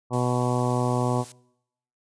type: harmonic tone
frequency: 123.7 Hz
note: B2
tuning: 3 cents sharp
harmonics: 1 / 2 / 3 / 4 / 5 / 6 / 7 / 8 / 9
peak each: -25 / -28 / -30 / -31 / -32 / -33 / -33 / -34 / -35 dBFS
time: 0.1-1.25 s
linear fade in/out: 50 ms
type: noise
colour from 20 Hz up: blue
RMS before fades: -40 dBFS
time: 0.13-1.32 s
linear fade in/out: 2 ms
effects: noise-tail reverb RT60 0.8 s tail -24 dB re dry + resampled to 22050 Hz